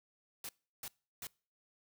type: noise bursts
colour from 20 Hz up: white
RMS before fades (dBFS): -44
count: 3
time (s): 0.44-1.27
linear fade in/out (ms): 2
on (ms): 50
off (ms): 340
effects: noise-tail reverb RT60 0.4 s tail -25 dB re dry